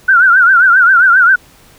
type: tone with vibrato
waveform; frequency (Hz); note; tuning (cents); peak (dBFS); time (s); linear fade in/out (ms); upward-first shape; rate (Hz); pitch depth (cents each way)
sine; 1467; F#6; -15; -4; 0.08-1.36; 10; triangle; 7.5; 150
effects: pink hiss -44 dBFS RMS until 1.78 s